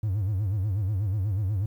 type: tone with vibrato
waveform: triangle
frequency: 100 Hz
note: G2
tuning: 35 cents sharp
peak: -21 dBFS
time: 0.03-1.66 s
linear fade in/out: 5 ms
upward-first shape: sine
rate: 8.2 Hz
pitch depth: 160 cents each way
effects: tanh soft clip ceiling -18 dBFS + 10-bit